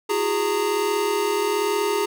square tone cluster, 336.6 / 371.9 / 413.1 / 919 Hz, E4 / F#4 / G#4 / A#5, +36 / +9 / -9 / -25 cents, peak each -32 / -29 / -23 / -28 dBFS, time 0.09-2.06 s, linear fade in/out 10 ms, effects none

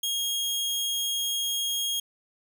sawtooth tone, 3263 Hz, G#7, 31 cents flat, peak -23 dBFS, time 0.03-2 s, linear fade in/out 5 ms, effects none

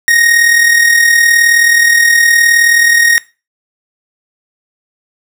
45% pulse tone with amplitude modulation, 1866 Hz, A#6, 1 cent sharp, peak -4 dBFS, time 0.08-3.18 s, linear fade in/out 0 ms, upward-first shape sine, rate 39.1 Hz, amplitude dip 50%, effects noise-tail reverb RT60 0.3 s tail -20 dB re dry

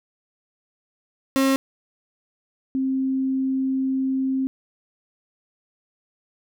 35% pulse / sine tone pair in turn, 269 / 264.8 Hz, C4 / C4, +48 / +21 cents, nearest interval unison, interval 27 cents, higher first, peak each -15 / -20 dBFS, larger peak first, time 1.36-1.56 / 2.75-4.47 s, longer second, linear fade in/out 0 ms, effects none

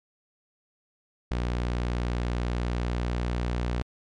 sawtooth tone, 60.1 Hz, B1, 46 cents flat, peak -22 dBFS, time 1.31-3.82 s, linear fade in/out 0 ms, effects low-pass 5000 Hz 12 dB/octave + MP3 64 kbps

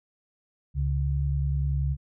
sine tone pair together, 69.3 / 139.73 Hz, C#2 / C#3, 0 / +14 cents, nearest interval octave, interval 1214 cents, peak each -25 / -27 dBFS, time 0.74-1.97 s, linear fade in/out 50 ms, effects none

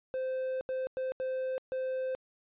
triangle tone bursts at uneven times, 519 Hz, C5, 14 cents flat, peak -29 dBFS, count 5, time 0.14-0.61 / 0.69-0.87 / 0.97-1.12 / 1.2-1.58 / 1.72-2.15 s, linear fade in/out 0 ms, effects resampled to 8000 Hz

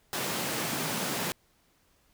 pink high-pass noise, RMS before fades -32 dBFS, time 0.13-1.32 s, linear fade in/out 0 ms, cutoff 140 Hz, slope 24 dB/octave, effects pink hiss -67 dBFS RMS until 2.13 s

